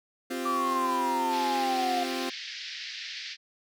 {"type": "chord", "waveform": "sawtooth", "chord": "C suspended fourth", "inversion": "none", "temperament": "equal", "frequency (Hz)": [261.6, 349.2, 392], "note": ["C4", "F4", "G4"], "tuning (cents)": [0, 0, 0], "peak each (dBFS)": [-29, -31, -35], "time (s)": [0.3, 2.3], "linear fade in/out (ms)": 10}
{"type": "exponential sweep", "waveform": "sine", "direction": "down", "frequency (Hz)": [1174.7, 707], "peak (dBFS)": -26, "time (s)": [0.45, 2.04], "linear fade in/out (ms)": 10}
{"type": "band-pass noise", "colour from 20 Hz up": "white", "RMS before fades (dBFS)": -39, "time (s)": [1.29, 3.37], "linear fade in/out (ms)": 50, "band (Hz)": [1700, 5200], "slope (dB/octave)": 48}
{"effects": []}